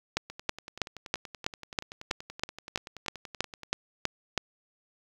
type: two click trains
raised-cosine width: 0.2 ms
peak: -24 / -9 dBFS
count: 36 / 14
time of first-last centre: 0.3-3.633 / 0.17-4.377 s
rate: 10.5 / 3.09 Hz
effects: 8-bit